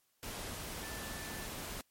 sine tone in noise, 1760 Hz, A6, in tune, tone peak -49 dBFS, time 0.83-1.46 s, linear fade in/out 0 ms, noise pink, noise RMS -43 dBFS, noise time 0.23-1.81 s, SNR -9 dB, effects white hiss -75 dBFS RMS until 1.9 s + MP3 64 kbps

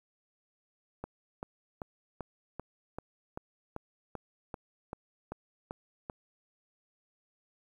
click train, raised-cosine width 1 ms, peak -24 dBFS, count 14, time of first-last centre 1.04-6.098 s, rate 2.57 Hz, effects 10-bit

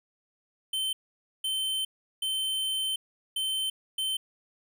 square tone bursts at uneven times, 3089 Hz, G7, 26 cents flat, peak -28 dBFS, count 5, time 0.73-0.93 / 1.44-1.85 / 2.22-2.96 / 3.36-3.7 / 3.98-4.17 s, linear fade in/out 5 ms, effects none

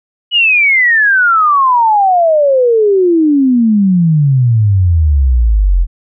sine exponential sweep, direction down, 2960 to 41.2 Hz, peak -6 dBFS, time 0.31-5.87 s, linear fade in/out 50 ms, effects none

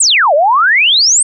sine exponential two-way sweep, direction down then up, 8870 to 554.4 to 8870 Hz, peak -6 dBFS, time 0-1.23 s, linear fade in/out 5 ms, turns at 0.34 s, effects none

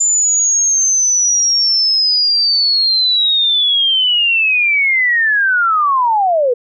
sine linear sweep, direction down, 7140 to 466.2 Hz, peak -10 dBFS, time 0-6.54 s, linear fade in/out 10 ms, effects none

